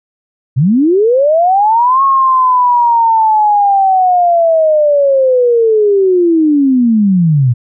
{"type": "linear two-way sweep", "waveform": "sine", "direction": "up then down", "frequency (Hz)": [115.2, 1096, 115.2], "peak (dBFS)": -6, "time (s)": [0.56, 7.54], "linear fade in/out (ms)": 20, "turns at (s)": 2.03, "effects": []}